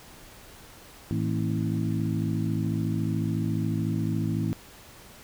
harmonic tone with a mistuned harmonic, 54 Hz, A1, 32 cents flat, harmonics 2 / 3 / 4 / 5 / 6, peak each -29 / -29 / -32 / -34 / -34 dBFS, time 1.11-4.53 s, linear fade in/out 0 ms, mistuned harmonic 4, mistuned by +77 cents, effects pink hiss -49 dBFS RMS until 5.23 s

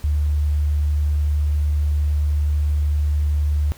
sine tone, 74.1 Hz, D2, 16 cents sharp, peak -16 dBFS, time 0.04-3.72 s, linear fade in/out 0 ms, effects pink hiss -46 dBFS RMS until 3.77 s

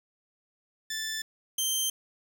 15% pulse tone pair in turn, 1760 / 3136 Hz, A6 / G7, 0 / 0 cents, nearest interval minor seventh, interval 1000 cents, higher second, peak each -25 / -19 dBFS, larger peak second, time 0.9-1.22 / 1.58-1.9 s, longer neither, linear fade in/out 5 ms, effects 8-bit

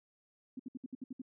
sine tone bursts, 256.9 Hz, C4, 32 cents flat, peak -39 dBFS, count 8, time 0.57-1.218 s, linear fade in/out 5 ms, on 25 ms, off 64 ms, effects none

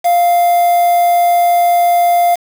triangle tone with quantisation, 698.5 Hz, F5, in tune, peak -6 dBFS, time 0.04-2.36 s, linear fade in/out 20 ms, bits 4, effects none

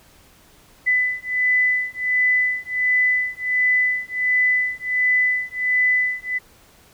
sine beating tone pair, 2000 / 2001.4 Hz, B6 / B6, +21 / +23 cents, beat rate 1.4 Hz, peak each -20 dBFS, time 0.86-6.39 s, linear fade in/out 20 ms, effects pink hiss -52 dBFS RMS until 6.93 s

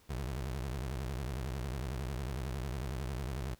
25% pulse tone with vibrato, 65.41 Hz, C2, in tune, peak -32 dBFS, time 0.09-3.55 s, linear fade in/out 10 ms, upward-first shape triangle, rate 11 Hz, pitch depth 270 cents each way, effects pink hiss -65 dBFS RMS until 3.59 s

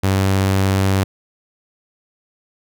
sawtooth tone, 96.5 Hz, G2, 27 cents flat, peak -10 dBFS, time 0.03-1.04 s, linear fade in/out 10 ms, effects none

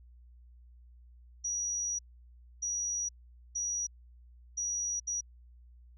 sine tone bursts at uneven times, 5800 Hz, F#8, 35 cents flat, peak -31 dBFS, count 5, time 1.44-1.99 / 2.62-3.09 / 3.55-3.87 / 4.57-5 / 5.07-5.21 s, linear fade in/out 10 ms, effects added 60 Hz sine -53 dBFS peak until 5.97 s

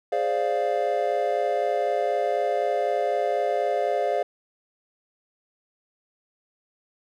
triangle chord, D half-diminished seventh, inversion second, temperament equal, 415.3 / 523.3 / 587.3 / 698.5 Hz, Ab4 / C5 / D5 / F5, 0 / 0 / 0 / 0 cents, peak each -27 / -26 / -25 / -24 dBFS, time 0.12-4.23 s, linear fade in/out 5 ms, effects none

